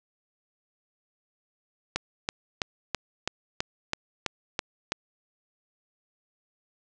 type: click train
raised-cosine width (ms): 0.2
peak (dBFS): -9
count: 10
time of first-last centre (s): 1.96-4.921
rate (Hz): 3.04
effects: resampled to 22050 Hz + 8-bit